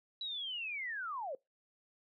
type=linear sweep; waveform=sine; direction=down; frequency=3951 to 493.9 Hz; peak=-37 dBFS; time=0.21-1.35 s; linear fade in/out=2 ms; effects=noise-tail reverb RT60 0.2 s tail -24 dB re dry + MP3 48 kbps